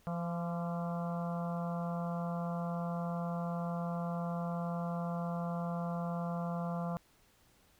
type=harmonic tone with a mistuned harmonic; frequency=171.6 Hz; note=F3; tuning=30 cents flat; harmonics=1 / 3 / 4 / 5 / 6 / 7 / 8; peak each=-35 / -44 / -42 / -49 / -48 / -48 / -52 dBFS; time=0.07-6.97 s; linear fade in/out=0 ms; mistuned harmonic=7; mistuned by=-33 cents; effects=pink hiss -67 dBFS RMS until 7.79 s